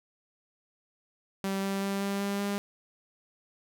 sawtooth tone with pitch steps, 194.5 / 195.85 / 197.22 / 198.59 / 199.97 / 201.4 Hz, G3 / G3 / G3 / G3 / G3 / G3, -13 / -1 / +11 / +23 / +35 / +47 cents, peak -25 dBFS, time 1.44-2.58 s, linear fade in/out 0 ms, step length 190 ms, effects none

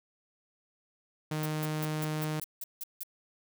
sawtooth tone, 154.2 Hz, D#3, 15 cents flat, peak -27 dBFS, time 1.31-2.4 s, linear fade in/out 5 ms
violet noise bursts, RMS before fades -38 dBFS, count 9, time 1.43-3.033 s, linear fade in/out 2 ms, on 27 ms, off 170 ms
effects none

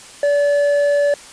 sine tone with hard clipping, 576 Hz, D5, 34 cents flat, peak -14 dBFS, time 0.23-1.14 s, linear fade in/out 2 ms, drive 5 dB, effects white hiss -39 dBFS RMS until 1.32 s + resampled to 22050 Hz

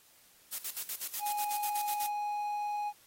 blue noise with tremolo, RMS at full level -36 dBFS, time 0.52-2.09 s, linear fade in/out 10 ms, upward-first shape square, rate 8.1 Hz, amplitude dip 80%
triangle tone, 830.6 Hz, G#5, in tune, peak -30 dBFS, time 1.19-2.93 s, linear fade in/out 50 ms
effects white hiss -62 dBFS RMS until 3.06 s + AAC 48 kbps

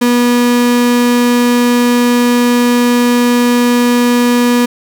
35% pulse tone, 242.5 Hz, B3, 31 cents flat, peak -6 dBFS, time 0.01-4.66 s, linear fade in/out 10 ms, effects none

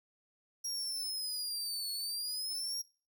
sawtooth linear two-way sweep, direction down then up, 5640 to 4380 to 5640 Hz, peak -33 dBFS, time 0.64-2.82 s, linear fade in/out 10 ms, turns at 1.92 s, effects noise-tail reverb RT60 0.4 s tail -22 dB re dry

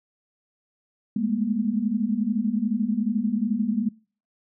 sine tone cluster, 205.1 / 216.5 / 239 Hz, G#3 / A3 / A#3, -21 / -28 / +43 cents, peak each -26 dBFS, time 1.16-3.89 s, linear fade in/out 5 ms, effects noise-tail reverb RT60 0.4 s tail -24 dB re dry

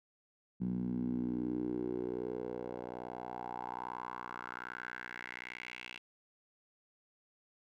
10% pulse tone with band-pass filter sweep, 61.2 Hz, B1, 15 cents flat, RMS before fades -40 dBFS, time 0.6-5.99 s, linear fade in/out 20 ms, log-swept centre 190 to 2700 Hz, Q 4.1, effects none

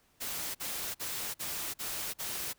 white noise bursts, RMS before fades -37 dBFS, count 6, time 0.2-2.535 s, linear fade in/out 20 ms, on 350 ms, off 47 ms, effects pink hiss -68 dBFS RMS until 2.58 s

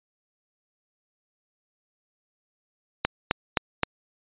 click train, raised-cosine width 0.3 ms, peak -4 dBFS, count 4, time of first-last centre 3.05-3.833 s, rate 3.83 Hz, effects resampled to 8000 Hz

